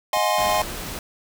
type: chord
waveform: square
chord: F minor seventh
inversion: third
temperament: equal with one note detuned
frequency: 622.3 / 716.4 / 830.6 / 1046.5 Hz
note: Eb5 / F5 / Ab5 / C6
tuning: 0 / +44 / 0 / 0 cents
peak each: -25 dBFS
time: 0.13-0.62 s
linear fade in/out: 2 ms
type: clicks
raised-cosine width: 2 ms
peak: -34 / -28 dBFS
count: 2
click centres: 0.162 / 0.171 s
type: noise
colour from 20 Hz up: pink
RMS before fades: -32 dBFS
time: 0.38-0.99 s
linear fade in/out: 2 ms
effects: none